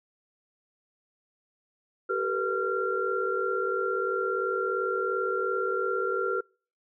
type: tone cluster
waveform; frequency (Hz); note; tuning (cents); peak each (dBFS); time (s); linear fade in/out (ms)
sine; 385.5 / 443 / 485.9 / 1379; G4 / A4 / B4 / F6; -29 / +12 / -28 / -22; -30 / -34 / -32 / -29; 2.09-6.41; 10
effects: noise-tail reverb RT60 0.4 s tail -26 dB re dry